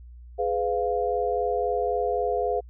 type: chord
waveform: sine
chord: F diminished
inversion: first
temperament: just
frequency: 419.1 / 502.9 / 698.5 Hz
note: Ab4 / Cb5 / F5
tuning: +16 / +31 / 0 cents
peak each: -27 dBFS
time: 0.38-2.61 s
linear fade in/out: 20 ms
effects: added 60 Hz sine -42 dBFS peak until 2.69 s